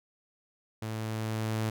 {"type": "tone with level ramp", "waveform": "sawtooth", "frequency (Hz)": 110, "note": "A2", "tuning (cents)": 0, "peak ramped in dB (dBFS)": [-30, -24], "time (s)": [0.82, 1.7], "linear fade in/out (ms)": 5, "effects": []}